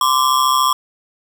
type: ring-modulated tone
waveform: square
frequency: 1100 Hz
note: C#6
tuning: 14 cents flat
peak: -10 dBFS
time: 0.01-0.73 s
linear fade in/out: 2 ms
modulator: 66.9 Hz
effects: none